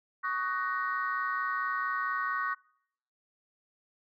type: chord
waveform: sine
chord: D# minor seventh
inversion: third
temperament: just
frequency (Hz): 1120.1 / 1244.5 / 1493.4 / 1866.8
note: C#6 / D#6 / F#6 / A#6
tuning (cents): +18 / 0 / +16 / +2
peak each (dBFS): -32 / -37 / -34 / -36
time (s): 0.23-2.55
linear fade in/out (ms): 20
effects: noise-tail reverb RT60 0.7 s tail -25 dB re dry + tanh soft clip ceiling -19 dBFS